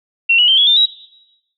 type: tone with pitch steps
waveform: sine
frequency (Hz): 2727 / 2923 / 3133 / 3357 / 3598 / 3857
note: F7 / F#7 / G7 / G#7 / A7 / B7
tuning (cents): -42 / -22 / -2 / +18 / +38 / -42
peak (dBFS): -8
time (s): 0.29-0.86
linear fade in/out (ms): 10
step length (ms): 95
effects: noise-tail reverb RT60 0.9 s tail -18 dB re dry